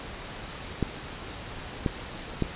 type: clicks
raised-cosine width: 3 ms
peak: -11 dBFS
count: 3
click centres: 0.827 / 1.862 / 2.423 s
effects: pink hiss -39 dBFS RMS until 2.55 s + resampled to 8000 Hz